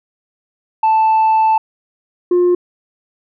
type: tone pair in turn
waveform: sine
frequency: 880 / 355.3 Hz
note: A5 / F4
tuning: 0 / +30 cents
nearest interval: octave + major third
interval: 1570 cents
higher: first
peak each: -7 dBFS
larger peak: neither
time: 0.83-1.58 / 2.31-2.55 s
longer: first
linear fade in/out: 5 ms
effects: tanh soft clip ceiling -8 dBFS